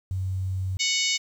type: tone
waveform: sine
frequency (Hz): 94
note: F#2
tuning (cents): +28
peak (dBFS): -25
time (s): 0.11-0.77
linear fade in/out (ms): 0
type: harmonic tone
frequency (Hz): 740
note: F#5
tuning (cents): 0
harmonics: 3 / 4 / 5 / 6 / 7 / 8 / 9 / 10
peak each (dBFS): -28 / -29 / -30 / -31 / -31 / -32 / -33 / -33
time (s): 0.79-1.18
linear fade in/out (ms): 20
effects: 9-bit